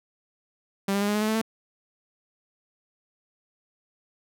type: tone with pitch steps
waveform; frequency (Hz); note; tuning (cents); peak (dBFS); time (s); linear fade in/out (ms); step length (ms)
sawtooth; 196.8 / 200.4 / 204 / 207.7 / 211.4 / 215.2 / 219.1 / 223.1; G3 / G3 / G#3 / G#3 / G#3 / A3 / A3 / A3; +7 / +38 / -31 / 0 / +31 / -38 / -7 / +24; -19; 0.88-1.416; 5; 67
effects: none